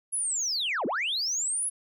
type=linear two-way sweep; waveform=sine; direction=down then up; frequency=10770 to 196 to 10770 Hz; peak=-25 dBFS; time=0.12-1.7 s; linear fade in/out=20 ms; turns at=0.86 s; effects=tanh soft clip ceiling -23 dBFS